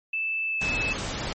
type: tone with pitch glide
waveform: sine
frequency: 2636 to 2607 Hz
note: E7 to E7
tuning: -1 to -20 cents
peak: -25 dBFS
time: 0.13-0.93 s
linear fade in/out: 5 ms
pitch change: -19 cents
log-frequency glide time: 0.47-0.69 s
type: noise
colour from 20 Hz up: pink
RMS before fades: -31 dBFS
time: 0.61-1.33 s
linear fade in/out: 5 ms
effects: MP3 32 kbps